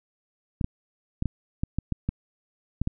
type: clicks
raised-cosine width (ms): 5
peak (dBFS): -13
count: 10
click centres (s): 0.612 / 0.644 / 1.224 / 1.257 / 1.635 / 1.786 / 1.923 / 2.09 / 2.816 / 2.874
effects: none